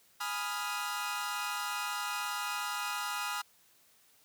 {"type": "chord", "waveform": "sawtooth", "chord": "F half-diminished seventh", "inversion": "first", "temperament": "equal", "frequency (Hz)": [830.6, 987.8, 1244.5, 1396.9], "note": ["Ab5", "Cb6", "Eb6", "F6"], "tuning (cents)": [0, 0, 0, 0], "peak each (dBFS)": [-37, -37, -35, -35], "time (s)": [0.2, 3.42], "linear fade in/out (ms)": 10, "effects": ["white hiss -65 dBFS RMS until 4.24 s", "high-pass 60 Hz 12 dB/octave"]}